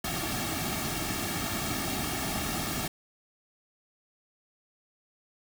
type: noise with comb filter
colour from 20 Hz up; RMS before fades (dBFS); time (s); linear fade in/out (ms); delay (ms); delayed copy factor
pink; -32; 0.04-2.88; 5; 2; -0.75
effects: none